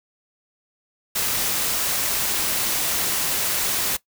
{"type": "noise", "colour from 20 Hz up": "white", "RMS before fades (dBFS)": -23, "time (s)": [1.15, 3.97], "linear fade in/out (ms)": 10, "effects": ["noise-tail reverb RT60 0.1 s tail -19 dB re dry"]}